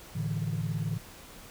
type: chord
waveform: sine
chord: A suspended fourth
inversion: none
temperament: equal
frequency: 110 / 146.83 / 164.81 Hz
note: A2 / D3 / E3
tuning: 0 / 0 / 0 cents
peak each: -32 dBFS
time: 0.15-0.98 s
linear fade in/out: 10 ms
effects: tanh soft clip ceiling -23 dBFS + pink hiss -49 dBFS RMS until 1.5 s